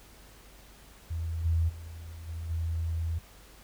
sine tone with level steps, 82.41 Hz, E2, in tune, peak -30 / -23 / -40 / -34 / -28 dBFS, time 1.1-3.19 s, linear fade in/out 10 ms, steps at 1.44 / 1.68 / 2.27 / 2.49 s, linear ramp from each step 20 ms, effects added 50 Hz sine -55 dBFS peak until 3.63 s + pink hiss -55 dBFS RMS until 3.63 s

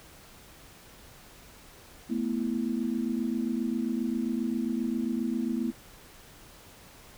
sine chord, A suspended second, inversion none, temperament just, 220 / 247.5 / 330 Hz, A3 / B3 / E4, 0 / +4 / +2 cents, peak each -31 / -30 / -34 dBFS, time 2.09-5.72 s, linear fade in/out 20 ms, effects pink hiss -52 dBFS RMS until 7.17 s

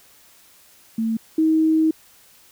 sine tone pair in turn, 224.3 / 317.2 Hz, A3 / D#4, +34 / +33 cents, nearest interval tritone, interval 599 cents, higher second, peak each -19 / -14 dBFS, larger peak second, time 0.98-1.17 / 1.38-1.91 s, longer second, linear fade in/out 5 ms, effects white hiss -52 dBFS RMS until 2.51 s

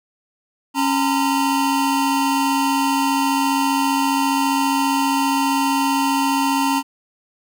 square tone cluster, 274.1 / 917 / 1012 Hz, C#4 / A#5 / B5, -19 / -29 / +42 cents, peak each -20 / -21 / -26 dBFS, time 0.74-6.83 s, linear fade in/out 50 ms, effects none

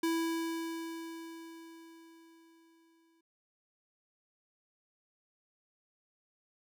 square tone with exponential decay, 329.6 Hz, E4, in tune, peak -29 dBFS, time 0.03-3.21 s, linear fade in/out 5 ms, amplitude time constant 690 ms, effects none

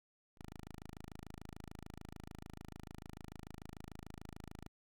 5% pulse tone, 26.79 Hz, A0, 45 cents flat, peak -38 dBFS, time 0.37-4.68 s, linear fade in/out 10 ms, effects none

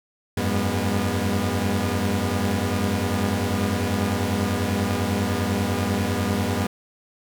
sawtooth tone cluster, 90 / 100.1 / 202.8 / 242.9 Hz, F#2 / G2 / G#3 / B3, -47 / +37 / -41 / -29 cents, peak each -23 dBFS, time 0.37-6.67 s, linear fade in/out 5 ms, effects none

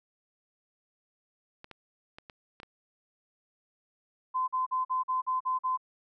clicks, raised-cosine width 0.3 ms, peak -29 dBFS, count 6, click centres 1.644 / 1.713 / 2.185 / 2.298 / 2.601 / 2.632 s
sine tone bursts, 1027 Hz, C6, 33 cents flat, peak -26 dBFS, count 8, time 4.34-5.775 s, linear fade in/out 20 ms, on 140 ms, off 45 ms
effects none

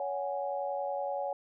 sine chord, C# suspended fourth, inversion none, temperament equal with one note detuned, 561.8 / 740 / 830.6 Hz, C#5 / F#5 / G#5, +23 / 0 / 0 cents, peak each -34 / -37 / -37 dBFS, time 0-1.33 s, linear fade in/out 2 ms, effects none

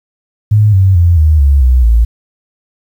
sine tone with pitch steps, 105.9 / 95.44 / 86.02 / 77.52 / 69.87 / 62.97 / 56.75 Hz, G#2 / G2 / F2 / D#2 / C#2 / B1 / A#1, +34 / -46 / -26 / -6 / +14 / +34 / -46 cents, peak -4 dBFS, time 0.51-2.05 s, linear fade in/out 10 ms, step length 220 ms, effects 7-bit

